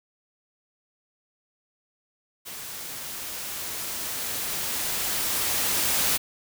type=noise with level ramp; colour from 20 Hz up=white; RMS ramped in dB=-38 to -23 dBFS; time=2.45-6.18 s; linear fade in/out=20 ms; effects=none